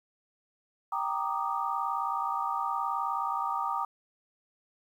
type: chord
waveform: sine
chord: Eb major seventh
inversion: first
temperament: equal with one note detuned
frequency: 784 / 932.3 / 1174.7 / 1233.8 Hz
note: G5 / Bb5 / D6 / Eb6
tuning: 0 / 0 / 0 / -15 cents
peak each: -35 / -33 / -34 / -34 dBFS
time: 0.92-3.85 s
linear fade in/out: 5 ms
effects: 10-bit